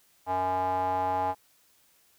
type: tone with band-pass filter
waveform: square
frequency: 92.6 Hz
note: F#2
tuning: 2 cents sharp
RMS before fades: -28 dBFS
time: 0.26-1.35 s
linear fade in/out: 50 ms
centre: 830 Hz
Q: 6.2
effects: white hiss -64 dBFS RMS until 2.18 s